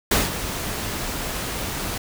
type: noise with ADSR envelope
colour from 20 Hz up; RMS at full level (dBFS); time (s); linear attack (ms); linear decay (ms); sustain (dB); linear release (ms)
pink; -17; 0.11-1.98; 6; 180; -11; 5
effects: none